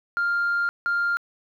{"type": "tone pair in turn", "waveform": "sine", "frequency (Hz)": [1399, 1399], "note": ["F6", "F6"], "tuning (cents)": [3, 3], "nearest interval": "unison", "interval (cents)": 0, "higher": "neither", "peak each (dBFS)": -19, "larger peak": "neither", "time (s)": [[0.17, 0.69], [0.86, 1.17]], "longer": "first", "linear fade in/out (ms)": 0, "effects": ["tanh soft clip ceiling -18 dBFS", "10-bit"]}